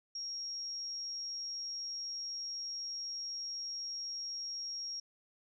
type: tone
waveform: sine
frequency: 5588 Hz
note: F8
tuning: in tune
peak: -38 dBFS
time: 0.15-5 s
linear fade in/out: 5 ms
effects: none